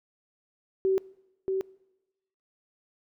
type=tone with echo; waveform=sine; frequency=382.2 Hz; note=G4; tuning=44 cents flat; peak=-21 dBFS; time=0.85-0.98 s; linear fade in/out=0 ms; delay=630 ms; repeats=1; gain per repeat=-4 dB; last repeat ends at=1.61 s; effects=noise-tail reverb RT60 1.0 s tail -23 dB re dry